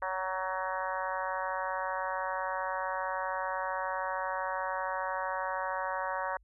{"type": "harmonic tone with a mistuned harmonic", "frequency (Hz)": 187.1, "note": "F#3", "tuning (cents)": 20, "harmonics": [3, 4, 5, 6, 7, 8, 9, 10], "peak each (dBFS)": [-38, -40, -36, -38, -45, -41, -43, -45], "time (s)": [0.02, 6.37], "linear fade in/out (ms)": 2, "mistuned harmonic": 8, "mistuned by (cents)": 15, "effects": ["added 50 Hz sine -60 dBFS peak until 6.43 s"]}